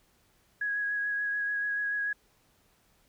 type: tone with vibrato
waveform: sine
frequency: 1661.2 Hz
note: G#6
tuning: in tune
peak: -28 dBFS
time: 0.61-2.13 s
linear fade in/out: 5 ms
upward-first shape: sine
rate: 6.9 Hz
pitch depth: 16 cents each way
effects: pink hiss -67 dBFS RMS until 3.08 s